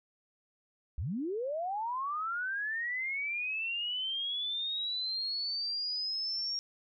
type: linear sweep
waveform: sine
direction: up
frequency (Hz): 55 to 5588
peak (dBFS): -32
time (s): 0.98-6.59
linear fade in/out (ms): 0
effects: none